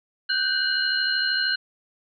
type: tone cluster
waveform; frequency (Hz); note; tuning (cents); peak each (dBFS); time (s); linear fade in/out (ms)
sine; 1492 / 1565 / 2925 / 4173; F#6 / G6 / F#7 / C8; +14 / -3 / -21 / -5; -28 / -25 / -30 / -25; 0.29-1.56; 10
effects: none